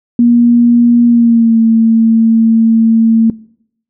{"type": "tone with pitch glide", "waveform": "sine", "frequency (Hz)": [238, 225.7], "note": ["A#3", "A3"], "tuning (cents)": [36, 44], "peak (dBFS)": -4, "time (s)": [0.19, 3.3], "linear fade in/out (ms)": 2, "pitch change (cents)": -92, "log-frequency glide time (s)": [1.06, 1.59], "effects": ["noise-tail reverb RT60 0.7 s tail -22 dB re dry"]}